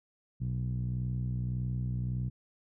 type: tone with low-pass filter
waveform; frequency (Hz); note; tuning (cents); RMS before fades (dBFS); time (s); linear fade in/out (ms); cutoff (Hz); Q
10% pulse; 61.74; B1; 0; -33; 0.4-2.3; 20; 140; 3.5
effects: none